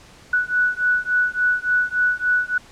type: beating tone pair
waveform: sine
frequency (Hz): 1476 / 1479.5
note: F#6 / F#6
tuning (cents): -5 / -1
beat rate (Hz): 3.5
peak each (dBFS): -20 / -20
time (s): 0.33-2.58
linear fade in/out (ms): 5
effects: pink hiss -47 dBFS RMS until 2.71 s + low-pass 8000 Hz 12 dB/octave

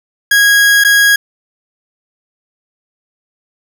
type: tone with dropouts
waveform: 40% pulse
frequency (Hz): 1650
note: G#6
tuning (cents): -12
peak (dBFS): -5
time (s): 0.31-1.16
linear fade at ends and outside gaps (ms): 5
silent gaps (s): 0.839-0.847
effects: none

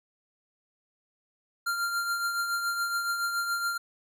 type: tone with tremolo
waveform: square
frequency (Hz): 1390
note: F6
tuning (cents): -9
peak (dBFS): -26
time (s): 1.66-3.78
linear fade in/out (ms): 10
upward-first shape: triangle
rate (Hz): 7.1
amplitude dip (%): 50
effects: none

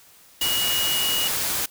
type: tone in noise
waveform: sine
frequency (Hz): 2900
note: F#7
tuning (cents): -35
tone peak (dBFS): -23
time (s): 0.41-1.28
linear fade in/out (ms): 5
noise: white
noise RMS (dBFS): -25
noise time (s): 0.41-1.66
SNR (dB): -1
effects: white hiss -52 dBFS RMS until 1.7 s

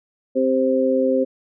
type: harmonic tone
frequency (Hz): 131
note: C3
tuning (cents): +2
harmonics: 2 / 3 / 4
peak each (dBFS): -20 / -23 / -18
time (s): 0.35-1.25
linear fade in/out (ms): 20
effects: none

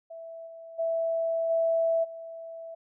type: tone with level steps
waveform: sine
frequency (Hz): 659.3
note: E5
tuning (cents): 0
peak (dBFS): -39 / -42 / -25 / -22 / -38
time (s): 0.1-2.75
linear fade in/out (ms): 10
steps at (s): 0.46 / 0.78 / 1.49 / 2.03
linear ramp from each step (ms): 20
effects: none

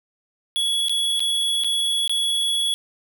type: tone with dropouts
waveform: square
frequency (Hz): 3371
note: G#7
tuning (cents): +25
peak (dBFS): -20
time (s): 0.56-2.74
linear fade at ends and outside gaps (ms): 0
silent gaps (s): 0.884-0.895 / 1.195-1.204 / 1.637-1.645 / 2.077-2.095
effects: none

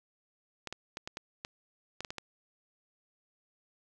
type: clicks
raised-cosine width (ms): 0.2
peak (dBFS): -21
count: 10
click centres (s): 0.673 / 0.726 / 0.971 / 1.075 / 1.171 / 1.449 / 2.006 / 2.048 / 2.105 / 2.183
effects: none

